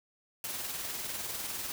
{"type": "noise with tremolo", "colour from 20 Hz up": "white", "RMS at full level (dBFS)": -36, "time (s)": [0.44, 1.72], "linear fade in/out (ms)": 0, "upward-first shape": "sine", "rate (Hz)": 20, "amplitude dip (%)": 40, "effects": []}